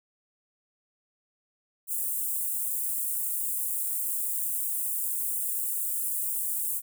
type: high-pass noise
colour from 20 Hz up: white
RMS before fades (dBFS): -30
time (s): 1.87-6.82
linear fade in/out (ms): 50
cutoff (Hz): 8100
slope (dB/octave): 48
effects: none